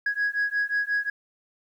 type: beating tone pair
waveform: sine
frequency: 1658 / 1663.6 Hz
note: G#6 / G#6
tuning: -3 / +2 cents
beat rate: 5.6 Hz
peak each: -25 dBFS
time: 0.06-1.1 s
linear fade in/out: 5 ms
effects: tanh soft clip ceiling -19 dBFS + 10-bit